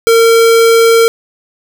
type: tone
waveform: square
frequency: 457.6 Hz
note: A#4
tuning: 32 cents flat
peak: -5 dBFS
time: 0.07-1.08 s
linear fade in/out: 0 ms
effects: none